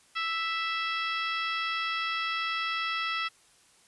harmonic tone, 659.3 Hz, E5, in tune, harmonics 2 / 3 / 4 / 5 / 6 / 7 / 8, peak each -32 / -35 / -35 / -37 / -44 / -46 / -43 dBFS, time 0.15-3.29 s, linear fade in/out 20 ms, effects white hiss -61 dBFS RMS until 3.87 s + resampled to 24000 Hz

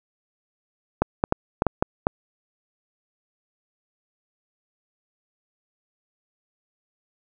clicks, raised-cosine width 1 ms, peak -4 dBFS, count 7, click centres 1.02 / 1.239 / 1.324 / 1.621 / 1.667 / 1.825 / 2.069 s, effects none

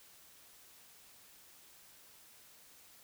silence, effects white hiss -60 dBFS RMS until 3.03 s

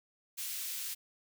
white high-pass noise, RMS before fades -39 dBFS, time 0.37-0.95 s, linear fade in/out 20 ms, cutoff 2500 Hz, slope 12 dB/octave, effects none

